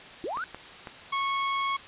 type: linear sweep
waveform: sine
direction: up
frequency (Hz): 292.9 to 1568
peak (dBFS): -30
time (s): 0.24-0.44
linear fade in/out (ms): 0
type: clicks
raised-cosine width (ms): 0.5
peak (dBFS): -23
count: 3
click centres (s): 0.372 / 0.546 / 0.872
type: tone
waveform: sawtooth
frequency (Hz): 1100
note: C#6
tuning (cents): -14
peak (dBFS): -22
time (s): 1.12-1.77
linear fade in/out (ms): 10
effects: white hiss -45 dBFS RMS until 1.87 s + resampled to 8000 Hz